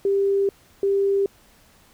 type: tone pair in turn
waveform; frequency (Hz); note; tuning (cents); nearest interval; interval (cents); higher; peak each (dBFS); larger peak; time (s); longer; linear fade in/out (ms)
sine; 395.6 / 395.6; G4 / G4; +16 / +16; unison; 0; neither; -17; neither; 0.05-0.49 / 0.83-1.26; first; 2
effects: pink hiss -55 dBFS RMS until 1.93 s